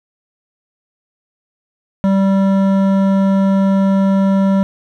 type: tone with hard clipping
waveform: sine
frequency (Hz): 194.4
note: G3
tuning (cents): -14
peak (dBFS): -12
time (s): 2.04-4.63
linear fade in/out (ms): 0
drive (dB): 12
effects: none